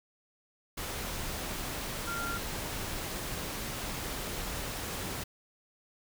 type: tone in noise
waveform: sine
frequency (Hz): 1386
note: F6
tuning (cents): -14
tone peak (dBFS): -35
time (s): 2.07-2.38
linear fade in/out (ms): 10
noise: pink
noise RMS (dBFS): -37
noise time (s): 0.77-5.24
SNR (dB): -1
effects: none